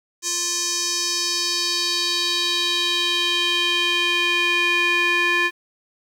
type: tone with band-pass filter sweep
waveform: square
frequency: 349.2 Hz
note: F4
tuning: in tune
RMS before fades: -21 dBFS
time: 0.22-5.51 s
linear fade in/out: 50 ms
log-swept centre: 6500 to 2100 Hz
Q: 3.1
effects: 8-bit